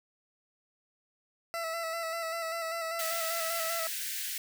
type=tone with vibrato; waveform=20% pulse; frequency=661 Hz; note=E5; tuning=5 cents sharp; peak=-28 dBFS; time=1.54-3.87 s; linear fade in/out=0 ms; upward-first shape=square; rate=5.1 Hz; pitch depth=27 cents each way
type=high-pass noise; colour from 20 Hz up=white; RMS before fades=-36 dBFS; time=2.99-4.38 s; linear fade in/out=2 ms; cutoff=1500 Hz; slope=96 dB/octave
effects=none